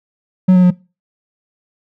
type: tone with pitch steps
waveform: triangle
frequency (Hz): 184.8 / 182 / 179.9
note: F#3 / F#3 / F#3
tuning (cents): -2 / -28 / -48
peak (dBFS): -3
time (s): 0.48-0.708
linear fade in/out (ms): 10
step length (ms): 76
effects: noise-tail reverb RT60 0.3 s tail -22 dB re dry